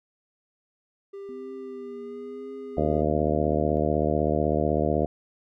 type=tone with pitch glide; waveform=triangle; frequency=396.5 to 410 Hz; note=G4 to G#4; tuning=+20 to -22 cents; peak=-34 dBFS; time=1.13-3.02 s; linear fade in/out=10 ms; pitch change=+58 cents; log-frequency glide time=1.75-2.17 s
type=tone with vibrato; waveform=sine; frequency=252 Hz; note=B3; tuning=35 cents sharp; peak=-40 dBFS; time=1.29-3.77 s; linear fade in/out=0 ms; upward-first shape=triangle; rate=1 Hz; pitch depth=84 cents each way
type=harmonic tone; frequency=76 Hz; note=D#2; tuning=40 cents flat; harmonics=1 / 2 / 3 / 4 / 5 / 6 / 7 / 8 / 9; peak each=-30 / -30 / -30 / -30 / -30 / -30 / -30 / -30 / -30 dBFS; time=2.77-5.06 s; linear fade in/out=5 ms
effects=none